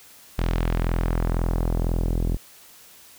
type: tone with low-pass filter sweep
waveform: sawtooth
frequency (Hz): 42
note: E1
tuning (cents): +33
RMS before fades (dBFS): -23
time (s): 0.38-2.37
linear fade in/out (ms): 10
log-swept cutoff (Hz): 4400 to 360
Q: 0.86
effects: white hiss -49 dBFS RMS until 3.18 s